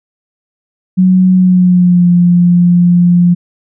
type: tone with pitch glide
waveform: sine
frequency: 185 to 175.43 Hz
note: F#3 to F3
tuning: 0 to +8 cents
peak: -4 dBFS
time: 0.97-3.35 s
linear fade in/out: 20 ms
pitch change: -92 cents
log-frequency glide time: 1.34-2.08 s
effects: none